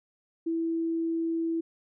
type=tone; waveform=sine; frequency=329.6 Hz; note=E4; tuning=in tune; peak=-26 dBFS; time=0.46-1.61 s; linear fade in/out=10 ms; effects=none